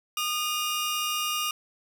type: tone pair together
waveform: sawtooth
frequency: 1225 / 2834 Hz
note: D#6 / F7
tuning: -27 / +25 cents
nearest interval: octave + minor third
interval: 1452 cents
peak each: -26 dBFS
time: 0.17-1.51 s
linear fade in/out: 2 ms
effects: 9-bit